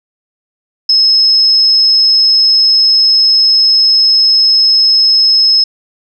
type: tone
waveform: sine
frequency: 5180 Hz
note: E8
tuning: 31 cents flat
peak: -5 dBFS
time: 0.89-5.64 s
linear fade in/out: 5 ms
effects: none